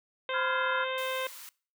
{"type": "harmonic tone", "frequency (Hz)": 521, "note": "C5", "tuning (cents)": -7, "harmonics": [1, 2, 3, 4, 5, 6, 7], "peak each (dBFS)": [-34, -37, -39, -40, -41, -42, -42], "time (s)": [0.29, 1.27], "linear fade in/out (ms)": 2}
{"type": "chord", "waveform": "sine", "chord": "F diminished", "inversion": "second", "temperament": "just", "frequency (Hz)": [1005.8, 1396.9, 1676.3], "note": ["Cb6", "F6", "Ab6"], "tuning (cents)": [31, 0, 16], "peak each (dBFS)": [-33, -31, -36], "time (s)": [0.33, 0.85], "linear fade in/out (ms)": 20}
{"type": "high-pass noise", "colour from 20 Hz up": "white", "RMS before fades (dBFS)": -46, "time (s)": [0.98, 1.49], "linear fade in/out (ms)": 0, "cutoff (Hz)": 900, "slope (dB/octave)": 96}
{"effects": ["noise-tail reverb RT60 0.4 s tail -23 dB re dry"]}